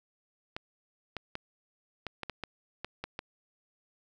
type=clicks; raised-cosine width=0.3 ms; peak=-20 dBFS; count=10; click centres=0.565 / 1.167 / 1.354 / 2.067 / 2.233 / 2.297 / 2.437 / 2.846 / 3.04 / 3.191 s; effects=none